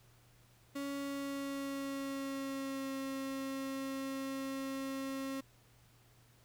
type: tone with pitch glide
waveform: 35% pulse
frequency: 279.6 to 269.6 Hz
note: C#4 to C#4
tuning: +15 to -48 cents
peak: -36 dBFS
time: 0.75-5.41 s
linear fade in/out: 10 ms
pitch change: -63 cents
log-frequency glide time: 0.97-2.97 s
effects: added 119 Hz sine -65 dBFS peak until 6.44 s + pink hiss -67 dBFS RMS until 6.44 s